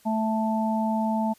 harmonic tone, 220 Hz, A3, in tune, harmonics 1 / 3 / 4, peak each -24 / -31 / -28 dBFS, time 0.05-1.34 s, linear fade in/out 20 ms, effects white hiss -58 dBFS RMS until 1.38 s + resampled to 32000 Hz

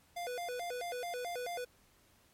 square tone with vibrato, 587.3 Hz, D5, in tune, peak -38 dBFS, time 0.16-1.65 s, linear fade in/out 10 ms, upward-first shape square, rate 4.6 Hz, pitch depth 300 cents each way, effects pink hiss -67 dBFS RMS until 2.33 s + MP3 64 kbps

